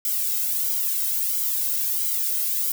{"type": "noise with flanger", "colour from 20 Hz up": "violet", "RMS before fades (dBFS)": -24, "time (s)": [0.05, 2.72], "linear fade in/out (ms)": 2, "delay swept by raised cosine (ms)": [1.1, 1.74], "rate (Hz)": 1.5, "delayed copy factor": -0.9, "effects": []}